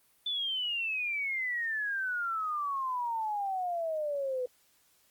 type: exponential sweep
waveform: sine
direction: down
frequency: 3524 to 494.1 Hz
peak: -30 dBFS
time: 0.26-4.46 s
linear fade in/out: 5 ms
effects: white hiss -67 dBFS RMS until 5.1 s + Opus 32 kbps